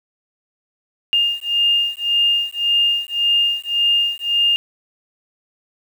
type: beating tone pair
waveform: sine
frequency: 2817 / 2818.8 Hz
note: F7 / F7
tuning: +14 / +15 cents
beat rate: 1.8 Hz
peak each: -18 dBFS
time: 1.13-4.56 s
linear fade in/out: 0 ms
effects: 7-bit